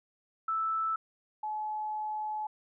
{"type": "tone pair in turn", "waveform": "sine", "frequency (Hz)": [1317, 855.1], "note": ["E6", "A5"], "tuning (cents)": [-2, -50], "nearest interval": "perfect fifth", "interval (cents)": 748, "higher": "first", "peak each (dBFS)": [-28, -32], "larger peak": "first", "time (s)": [[0.48, 0.96], [1.43, 2.47]], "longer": "second", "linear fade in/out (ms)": 5, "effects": []}